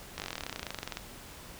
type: slowing click train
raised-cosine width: 0.2 ms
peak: -18 dBFS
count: 26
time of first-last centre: 0.18-0.971 s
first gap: 19 ms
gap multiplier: 1.04
effects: pink hiss -48 dBFS RMS until 1.59 s